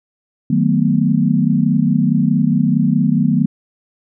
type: chord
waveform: sine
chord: B dominant seventh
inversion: first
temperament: just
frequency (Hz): 154.34 / 185.21 / 222.2 / 246.9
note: D#3 / F#3 / A3 / B3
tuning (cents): -14 / +2 / +17 / 0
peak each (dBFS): -17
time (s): 0.5-3.46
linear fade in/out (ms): 5
effects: none